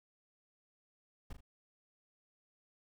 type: noise with echo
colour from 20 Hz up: brown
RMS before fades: -43 dBFS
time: 1.3-1.33 s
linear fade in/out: 5 ms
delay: 39 ms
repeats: 2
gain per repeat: -8 dB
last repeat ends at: 1.408 s
effects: none